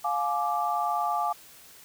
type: chord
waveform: sine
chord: D diminished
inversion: first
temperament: just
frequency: 704.8 / 845.8 / 1174.7 Hz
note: F5 / Ab5 / D6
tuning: +16 / +31 / 0 cents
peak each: -29 dBFS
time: 0.04-1.33 s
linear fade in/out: 10 ms
effects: white hiss -51 dBFS RMS until 1.84 s